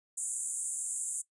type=band-pass noise; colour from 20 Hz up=white; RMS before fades=-36 dBFS; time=0.17-1.22 s; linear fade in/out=10 ms; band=7000 to 10000 Hz; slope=96 dB/octave; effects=noise-tail reverb RT60 0.1 s tail -18 dB re dry + resampled to 24000 Hz